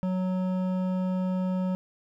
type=tone with hard clipping; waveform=sine; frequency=185 Hz; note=F#3; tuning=in tune; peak=-27 dBFS; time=0.03-1.75 s; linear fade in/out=0 ms; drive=11 dB; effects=none